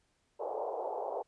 pink band-pass noise, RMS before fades -37 dBFS, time 0.39-1.23 s, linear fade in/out 20 ms, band 420 to 900 Hz, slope 48 dB/octave, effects pink hiss -75 dBFS RMS until 1.27 s + resampled to 22050 Hz

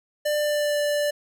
square tone with pitch glide, 595 to 587.1 Hz, D5 to D5, +22 to -1 cents, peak -22 dBFS, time 0.25-1.11 s, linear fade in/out 10 ms, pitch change -23 cents, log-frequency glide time 0.38-0.79 s, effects none

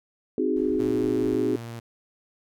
sine chord, Ab dominant seventh, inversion first, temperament equal, 261.6 / 311.1 / 370 / 415.3 Hz, C4 / Eb4 / Gb4 / Ab4, 0 / 0 / 0 / 0 cents, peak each -27 dBFS, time 0.38-1.56 s, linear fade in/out 2 ms
brown noise, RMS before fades -46 dBFS, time 0.56-1.35 s, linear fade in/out 5 ms
sawtooth tone with vibrato, 116.54 Hz, A#2, in tune, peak -31 dBFS, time 0.79-1.8 s, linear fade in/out 10 ms, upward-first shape sine, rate 17 Hz, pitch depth 11 cents each way
effects none

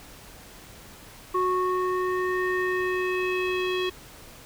square tone with low-pass filter sweep, 367.2 Hz, F#4, 13 cents flat, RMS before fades -26 dBFS, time 1.34-3.9 s, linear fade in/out 10 ms, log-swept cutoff 1100 to 3300 Hz, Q 3.8, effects pink hiss -47 dBFS RMS until 4.45 s

